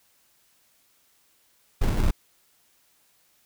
brown noise with sample-and-hold, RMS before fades -21 dBFS, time 1.81-2.11 s, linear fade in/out 10 ms, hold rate 1225 Hz, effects white hiss -64 dBFS RMS until 3.45 s

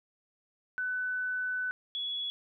sine tone pair in turn, 1500 / 3378 Hz, F#6 / G#7, +23 / +29 cents, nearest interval octave + major second, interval 1406 cents, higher second, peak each -30 / -32 dBFS, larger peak first, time 0.78-1.71 / 1.95-2.3 s, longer first, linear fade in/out 0 ms, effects none

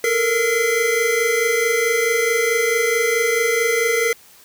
square tone cluster, 444 / 468.6 / 2040 Hz, A4 / A#4 / C7, +16 / +9 / -44 cents, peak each -24 / -20 / -21 dBFS, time 0.04-4.13 s, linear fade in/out 2 ms, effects white hiss -48 dBFS RMS until 4.44 s

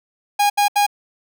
45% pulse tone bursts, 819 Hz, G#5, 24 cents flat, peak -13 dBFS, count 3, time 0.39-0.866 s, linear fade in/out 10 ms, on 110 ms, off 73 ms, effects none

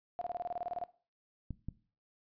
sine tone bursts, 705 Hz, F5, 16 cents sharp, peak -34 dBFS, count 13, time 0.19-0.838 s, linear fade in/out 0 ms, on 24 ms, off 28 ms
clicks, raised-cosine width 5 ms, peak -27 dBFS, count 2, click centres 1.507 / 1.686 s
effects noise-tail reverb RT60 0.4 s tail -18 dB re dry + resampled to 11025 Hz

